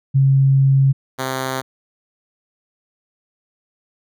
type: tone pair in turn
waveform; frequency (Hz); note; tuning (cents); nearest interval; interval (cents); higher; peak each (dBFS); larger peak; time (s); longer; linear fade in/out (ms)
sine / 5% pulse; 135.8 / 131.4; C#3 / C3; -35 / +8; minor second; 57; first; -10; neither; 0.14-0.93 / 1.18-1.62; first; 20
effects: none